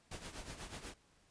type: noise with tremolo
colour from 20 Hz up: pink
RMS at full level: -45 dBFS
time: 0.11-0.94 s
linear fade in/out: 5 ms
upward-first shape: triangle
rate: 8.2 Hz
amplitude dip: 75%
effects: pink hiss -70 dBFS RMS until 1.3 s + resampled to 22050 Hz